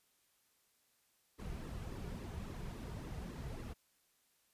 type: noise with flanger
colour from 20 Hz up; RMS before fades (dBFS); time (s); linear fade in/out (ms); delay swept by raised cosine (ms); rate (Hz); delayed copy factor
brown; -45; 1.38-3.74; 20; 1.3 to 3.8; 3.6; -0.6
effects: white hiss -75 dBFS RMS until 4.53 s + resampled to 32000 Hz